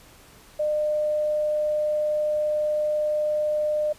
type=tone; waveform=sine; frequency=604 Hz; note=D5; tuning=48 cents sharp; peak=-21 dBFS; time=0.59-3.93 s; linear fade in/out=10 ms; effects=pink hiss -51 dBFS RMS until 3.98 s + resampled to 32000 Hz